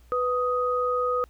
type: tone pair together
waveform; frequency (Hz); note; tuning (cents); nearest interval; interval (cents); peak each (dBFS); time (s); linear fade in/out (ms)
sine; 496 / 1249.8; B4 / D#6; +7 / +7; octave + major third; 1600; -25; 0.12-1.24; 0
effects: added 60 Hz sine -51 dBFS peak until 1.29 s + pink hiss -63 dBFS RMS until 1.29 s